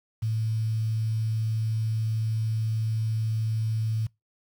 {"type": "tone with quantisation", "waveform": "sine", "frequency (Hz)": 110.8, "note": "A2", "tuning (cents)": 13, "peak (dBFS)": -24, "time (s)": [0.22, 4.07], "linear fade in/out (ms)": 10, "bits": 8, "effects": ["noise-tail reverb RT60 0.2 s tail -24 dB re dry"]}